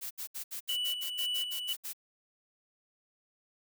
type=noise bursts; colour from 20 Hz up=blue; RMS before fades=-39 dBFS; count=12; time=0.01-1.934 s; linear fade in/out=20 ms; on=98 ms; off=68 ms
type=tone with tremolo; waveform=triangle; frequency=2960 Hz; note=F#7; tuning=in tune; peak=-29 dBFS; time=0.69-1.73 s; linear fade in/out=2 ms; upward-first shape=square; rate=2 Hz; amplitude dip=45%
effects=none